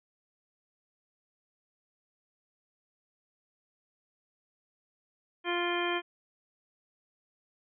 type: harmonic tone with a mistuned harmonic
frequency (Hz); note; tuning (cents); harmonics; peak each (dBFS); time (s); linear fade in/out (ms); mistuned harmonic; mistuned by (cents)
349.2; F4; 0; 1 / 2 / 3 / 4 / 5 / 6 / 7 / 9; -32 / -37 / -36 / -40 / -37 / -42 / -38 / -38; 5.44-6.02; 50; 7; -16
effects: none